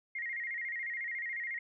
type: tone with vibrato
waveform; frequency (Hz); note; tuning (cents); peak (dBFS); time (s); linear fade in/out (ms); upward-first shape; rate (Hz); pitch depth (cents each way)
sine; 2001; B6; +22; -35; 0.15-1.59; 5; square; 14; 100
effects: none